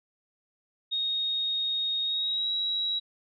sine tone with pitch glide, 3729 to 3869 Hz, A#7 to B7, 0 to -36 cents, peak -26 dBFS, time 0.91-3 s, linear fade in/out 20 ms, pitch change +64 cents, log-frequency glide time 2.04-2.49 s, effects none

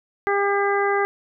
harmonic tone, 401.4 Hz, G4, 41 cents sharp, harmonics 1 / 2 / 3 / 4 / 5, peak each -21 / -24 / -26 / -27 / -28 dBFS, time 0.27-1.05 s, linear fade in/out 0 ms, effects none

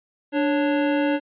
square tone pair together, 293.7 / 554.4 Hz, D4 / C#5, 0 / 0 cents, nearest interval major seventh, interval 1100 cents, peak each -21 / -25 dBFS, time 0.32-1.2 s, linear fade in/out 50 ms, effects resampled to 8000 Hz

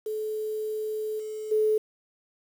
sine tone with level steps, 430.8 Hz, A4, 37 cents flat, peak -28 / -32 / -20 dBFS, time 0.06-1.78 s, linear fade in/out 5 ms, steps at 1.19 / 1.51 s, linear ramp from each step 10 ms, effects 8-bit

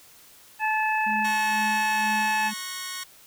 harmonic tone, 867 Hz, A5, 26 cents flat, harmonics 1 / 2 / 3, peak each -24 / -27 / -29 dBFS, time 0.59-2.52 s, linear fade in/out 50 ms
sine tone with tremolo, 212.5 Hz, G#3, 40 cents sharp, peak -30 dBFS, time 1.06-2.54 s, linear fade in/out 10 ms, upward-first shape sine, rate 2.1 Hz, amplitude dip 75%
10% pulse chord, F# major, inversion second, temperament equal with one note detuned, 1094.1 / 1480 / 1864.7 Hz, C#6 / F#6 / A#6, -23 / 0 / 0 cents, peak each -27 / -31 / -27 dBFS, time 1.24-3.04 s, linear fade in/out 10 ms
effects white hiss -52 dBFS RMS until 3.26 s

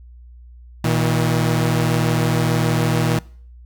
sawtooth tone pair together, 118.3 / 160 Hz, A#2 / D#3, +26 / +49 cents, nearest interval perfect fourth, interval 523 cents, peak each -15 dBFS, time 0.84-3.19 s, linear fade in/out 5 ms, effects noise-tail reverb RT60 0.5 s tail -22 dB re dry + added 60 Hz sine -39 dBFS peak until 3.65 s

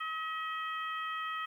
harmonic tone with a mistuned harmonic, 638 Hz, D#5, 43 cents sharp, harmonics 2 / 3 / 4 / 5, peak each -36 / -41 / -46 / -46 dBFS, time 0-1.46 s, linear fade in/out 10 ms, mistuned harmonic 5, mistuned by -20 cents, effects 11-bit

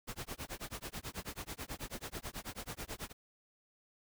pink noise with tremolo, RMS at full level -41 dBFS, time 0.07-3.13 s, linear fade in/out 20 ms, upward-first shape sine, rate 9.2 Hz, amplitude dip 100%, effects none

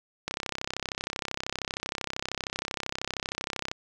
click train, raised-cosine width 0.2 ms, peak -13 dBFS, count 114, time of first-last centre 0.28-3.715 s, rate 32.9 Hz, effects none

